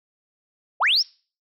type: linear sweep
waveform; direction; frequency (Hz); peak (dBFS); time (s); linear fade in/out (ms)
sine; up; 510 to 5770; -15; 0.8-1.03; 20
effects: noise-tail reverb RT60 0.4 s tail -26 dB re dry + tanh soft clip ceiling -11 dBFS